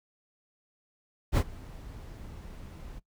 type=noise with ADSR envelope; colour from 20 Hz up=brown; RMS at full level=-20 dBFS; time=1.32-3 s; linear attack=52 ms; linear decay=61 ms; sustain=-24 dB; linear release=23 ms; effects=noise-tail reverb RT60 0.1 s tail -20 dB re dry